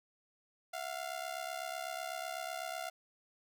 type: ring-modulated tone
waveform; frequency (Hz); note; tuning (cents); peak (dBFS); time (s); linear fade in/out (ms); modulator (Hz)
sawtooth; 697; F5; -4; -32; 0.73-2.9; 10; 34
effects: none